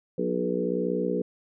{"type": "harmonic tone with a mistuned harmonic", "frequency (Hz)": 61, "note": "B1", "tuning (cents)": -21, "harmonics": [3, 4, 5, 6, 7, 8], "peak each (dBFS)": [-31, -33, -33, -34, -30, -30], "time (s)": [0.18, 1.22], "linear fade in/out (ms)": 5, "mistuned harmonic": 6, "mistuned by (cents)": 26, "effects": []}